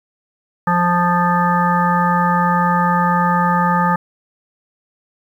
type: harmonic tone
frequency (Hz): 175.6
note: F3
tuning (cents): +10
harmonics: 1 / 3 / 5 / 7 / 9 / 10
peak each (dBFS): -17 / -26 / -17 / -18 / -28 / -25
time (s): 0.67-3.96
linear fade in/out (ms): 5
effects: 8-bit